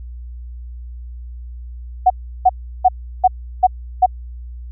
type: tone bursts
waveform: sine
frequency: 740 Hz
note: F#5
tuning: in tune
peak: -6 dBFS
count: 6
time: 2.06-4.062 s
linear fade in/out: 10 ms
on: 42 ms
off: 350 ms
effects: added 60 Hz sine -29 dBFS peak until 4.71 s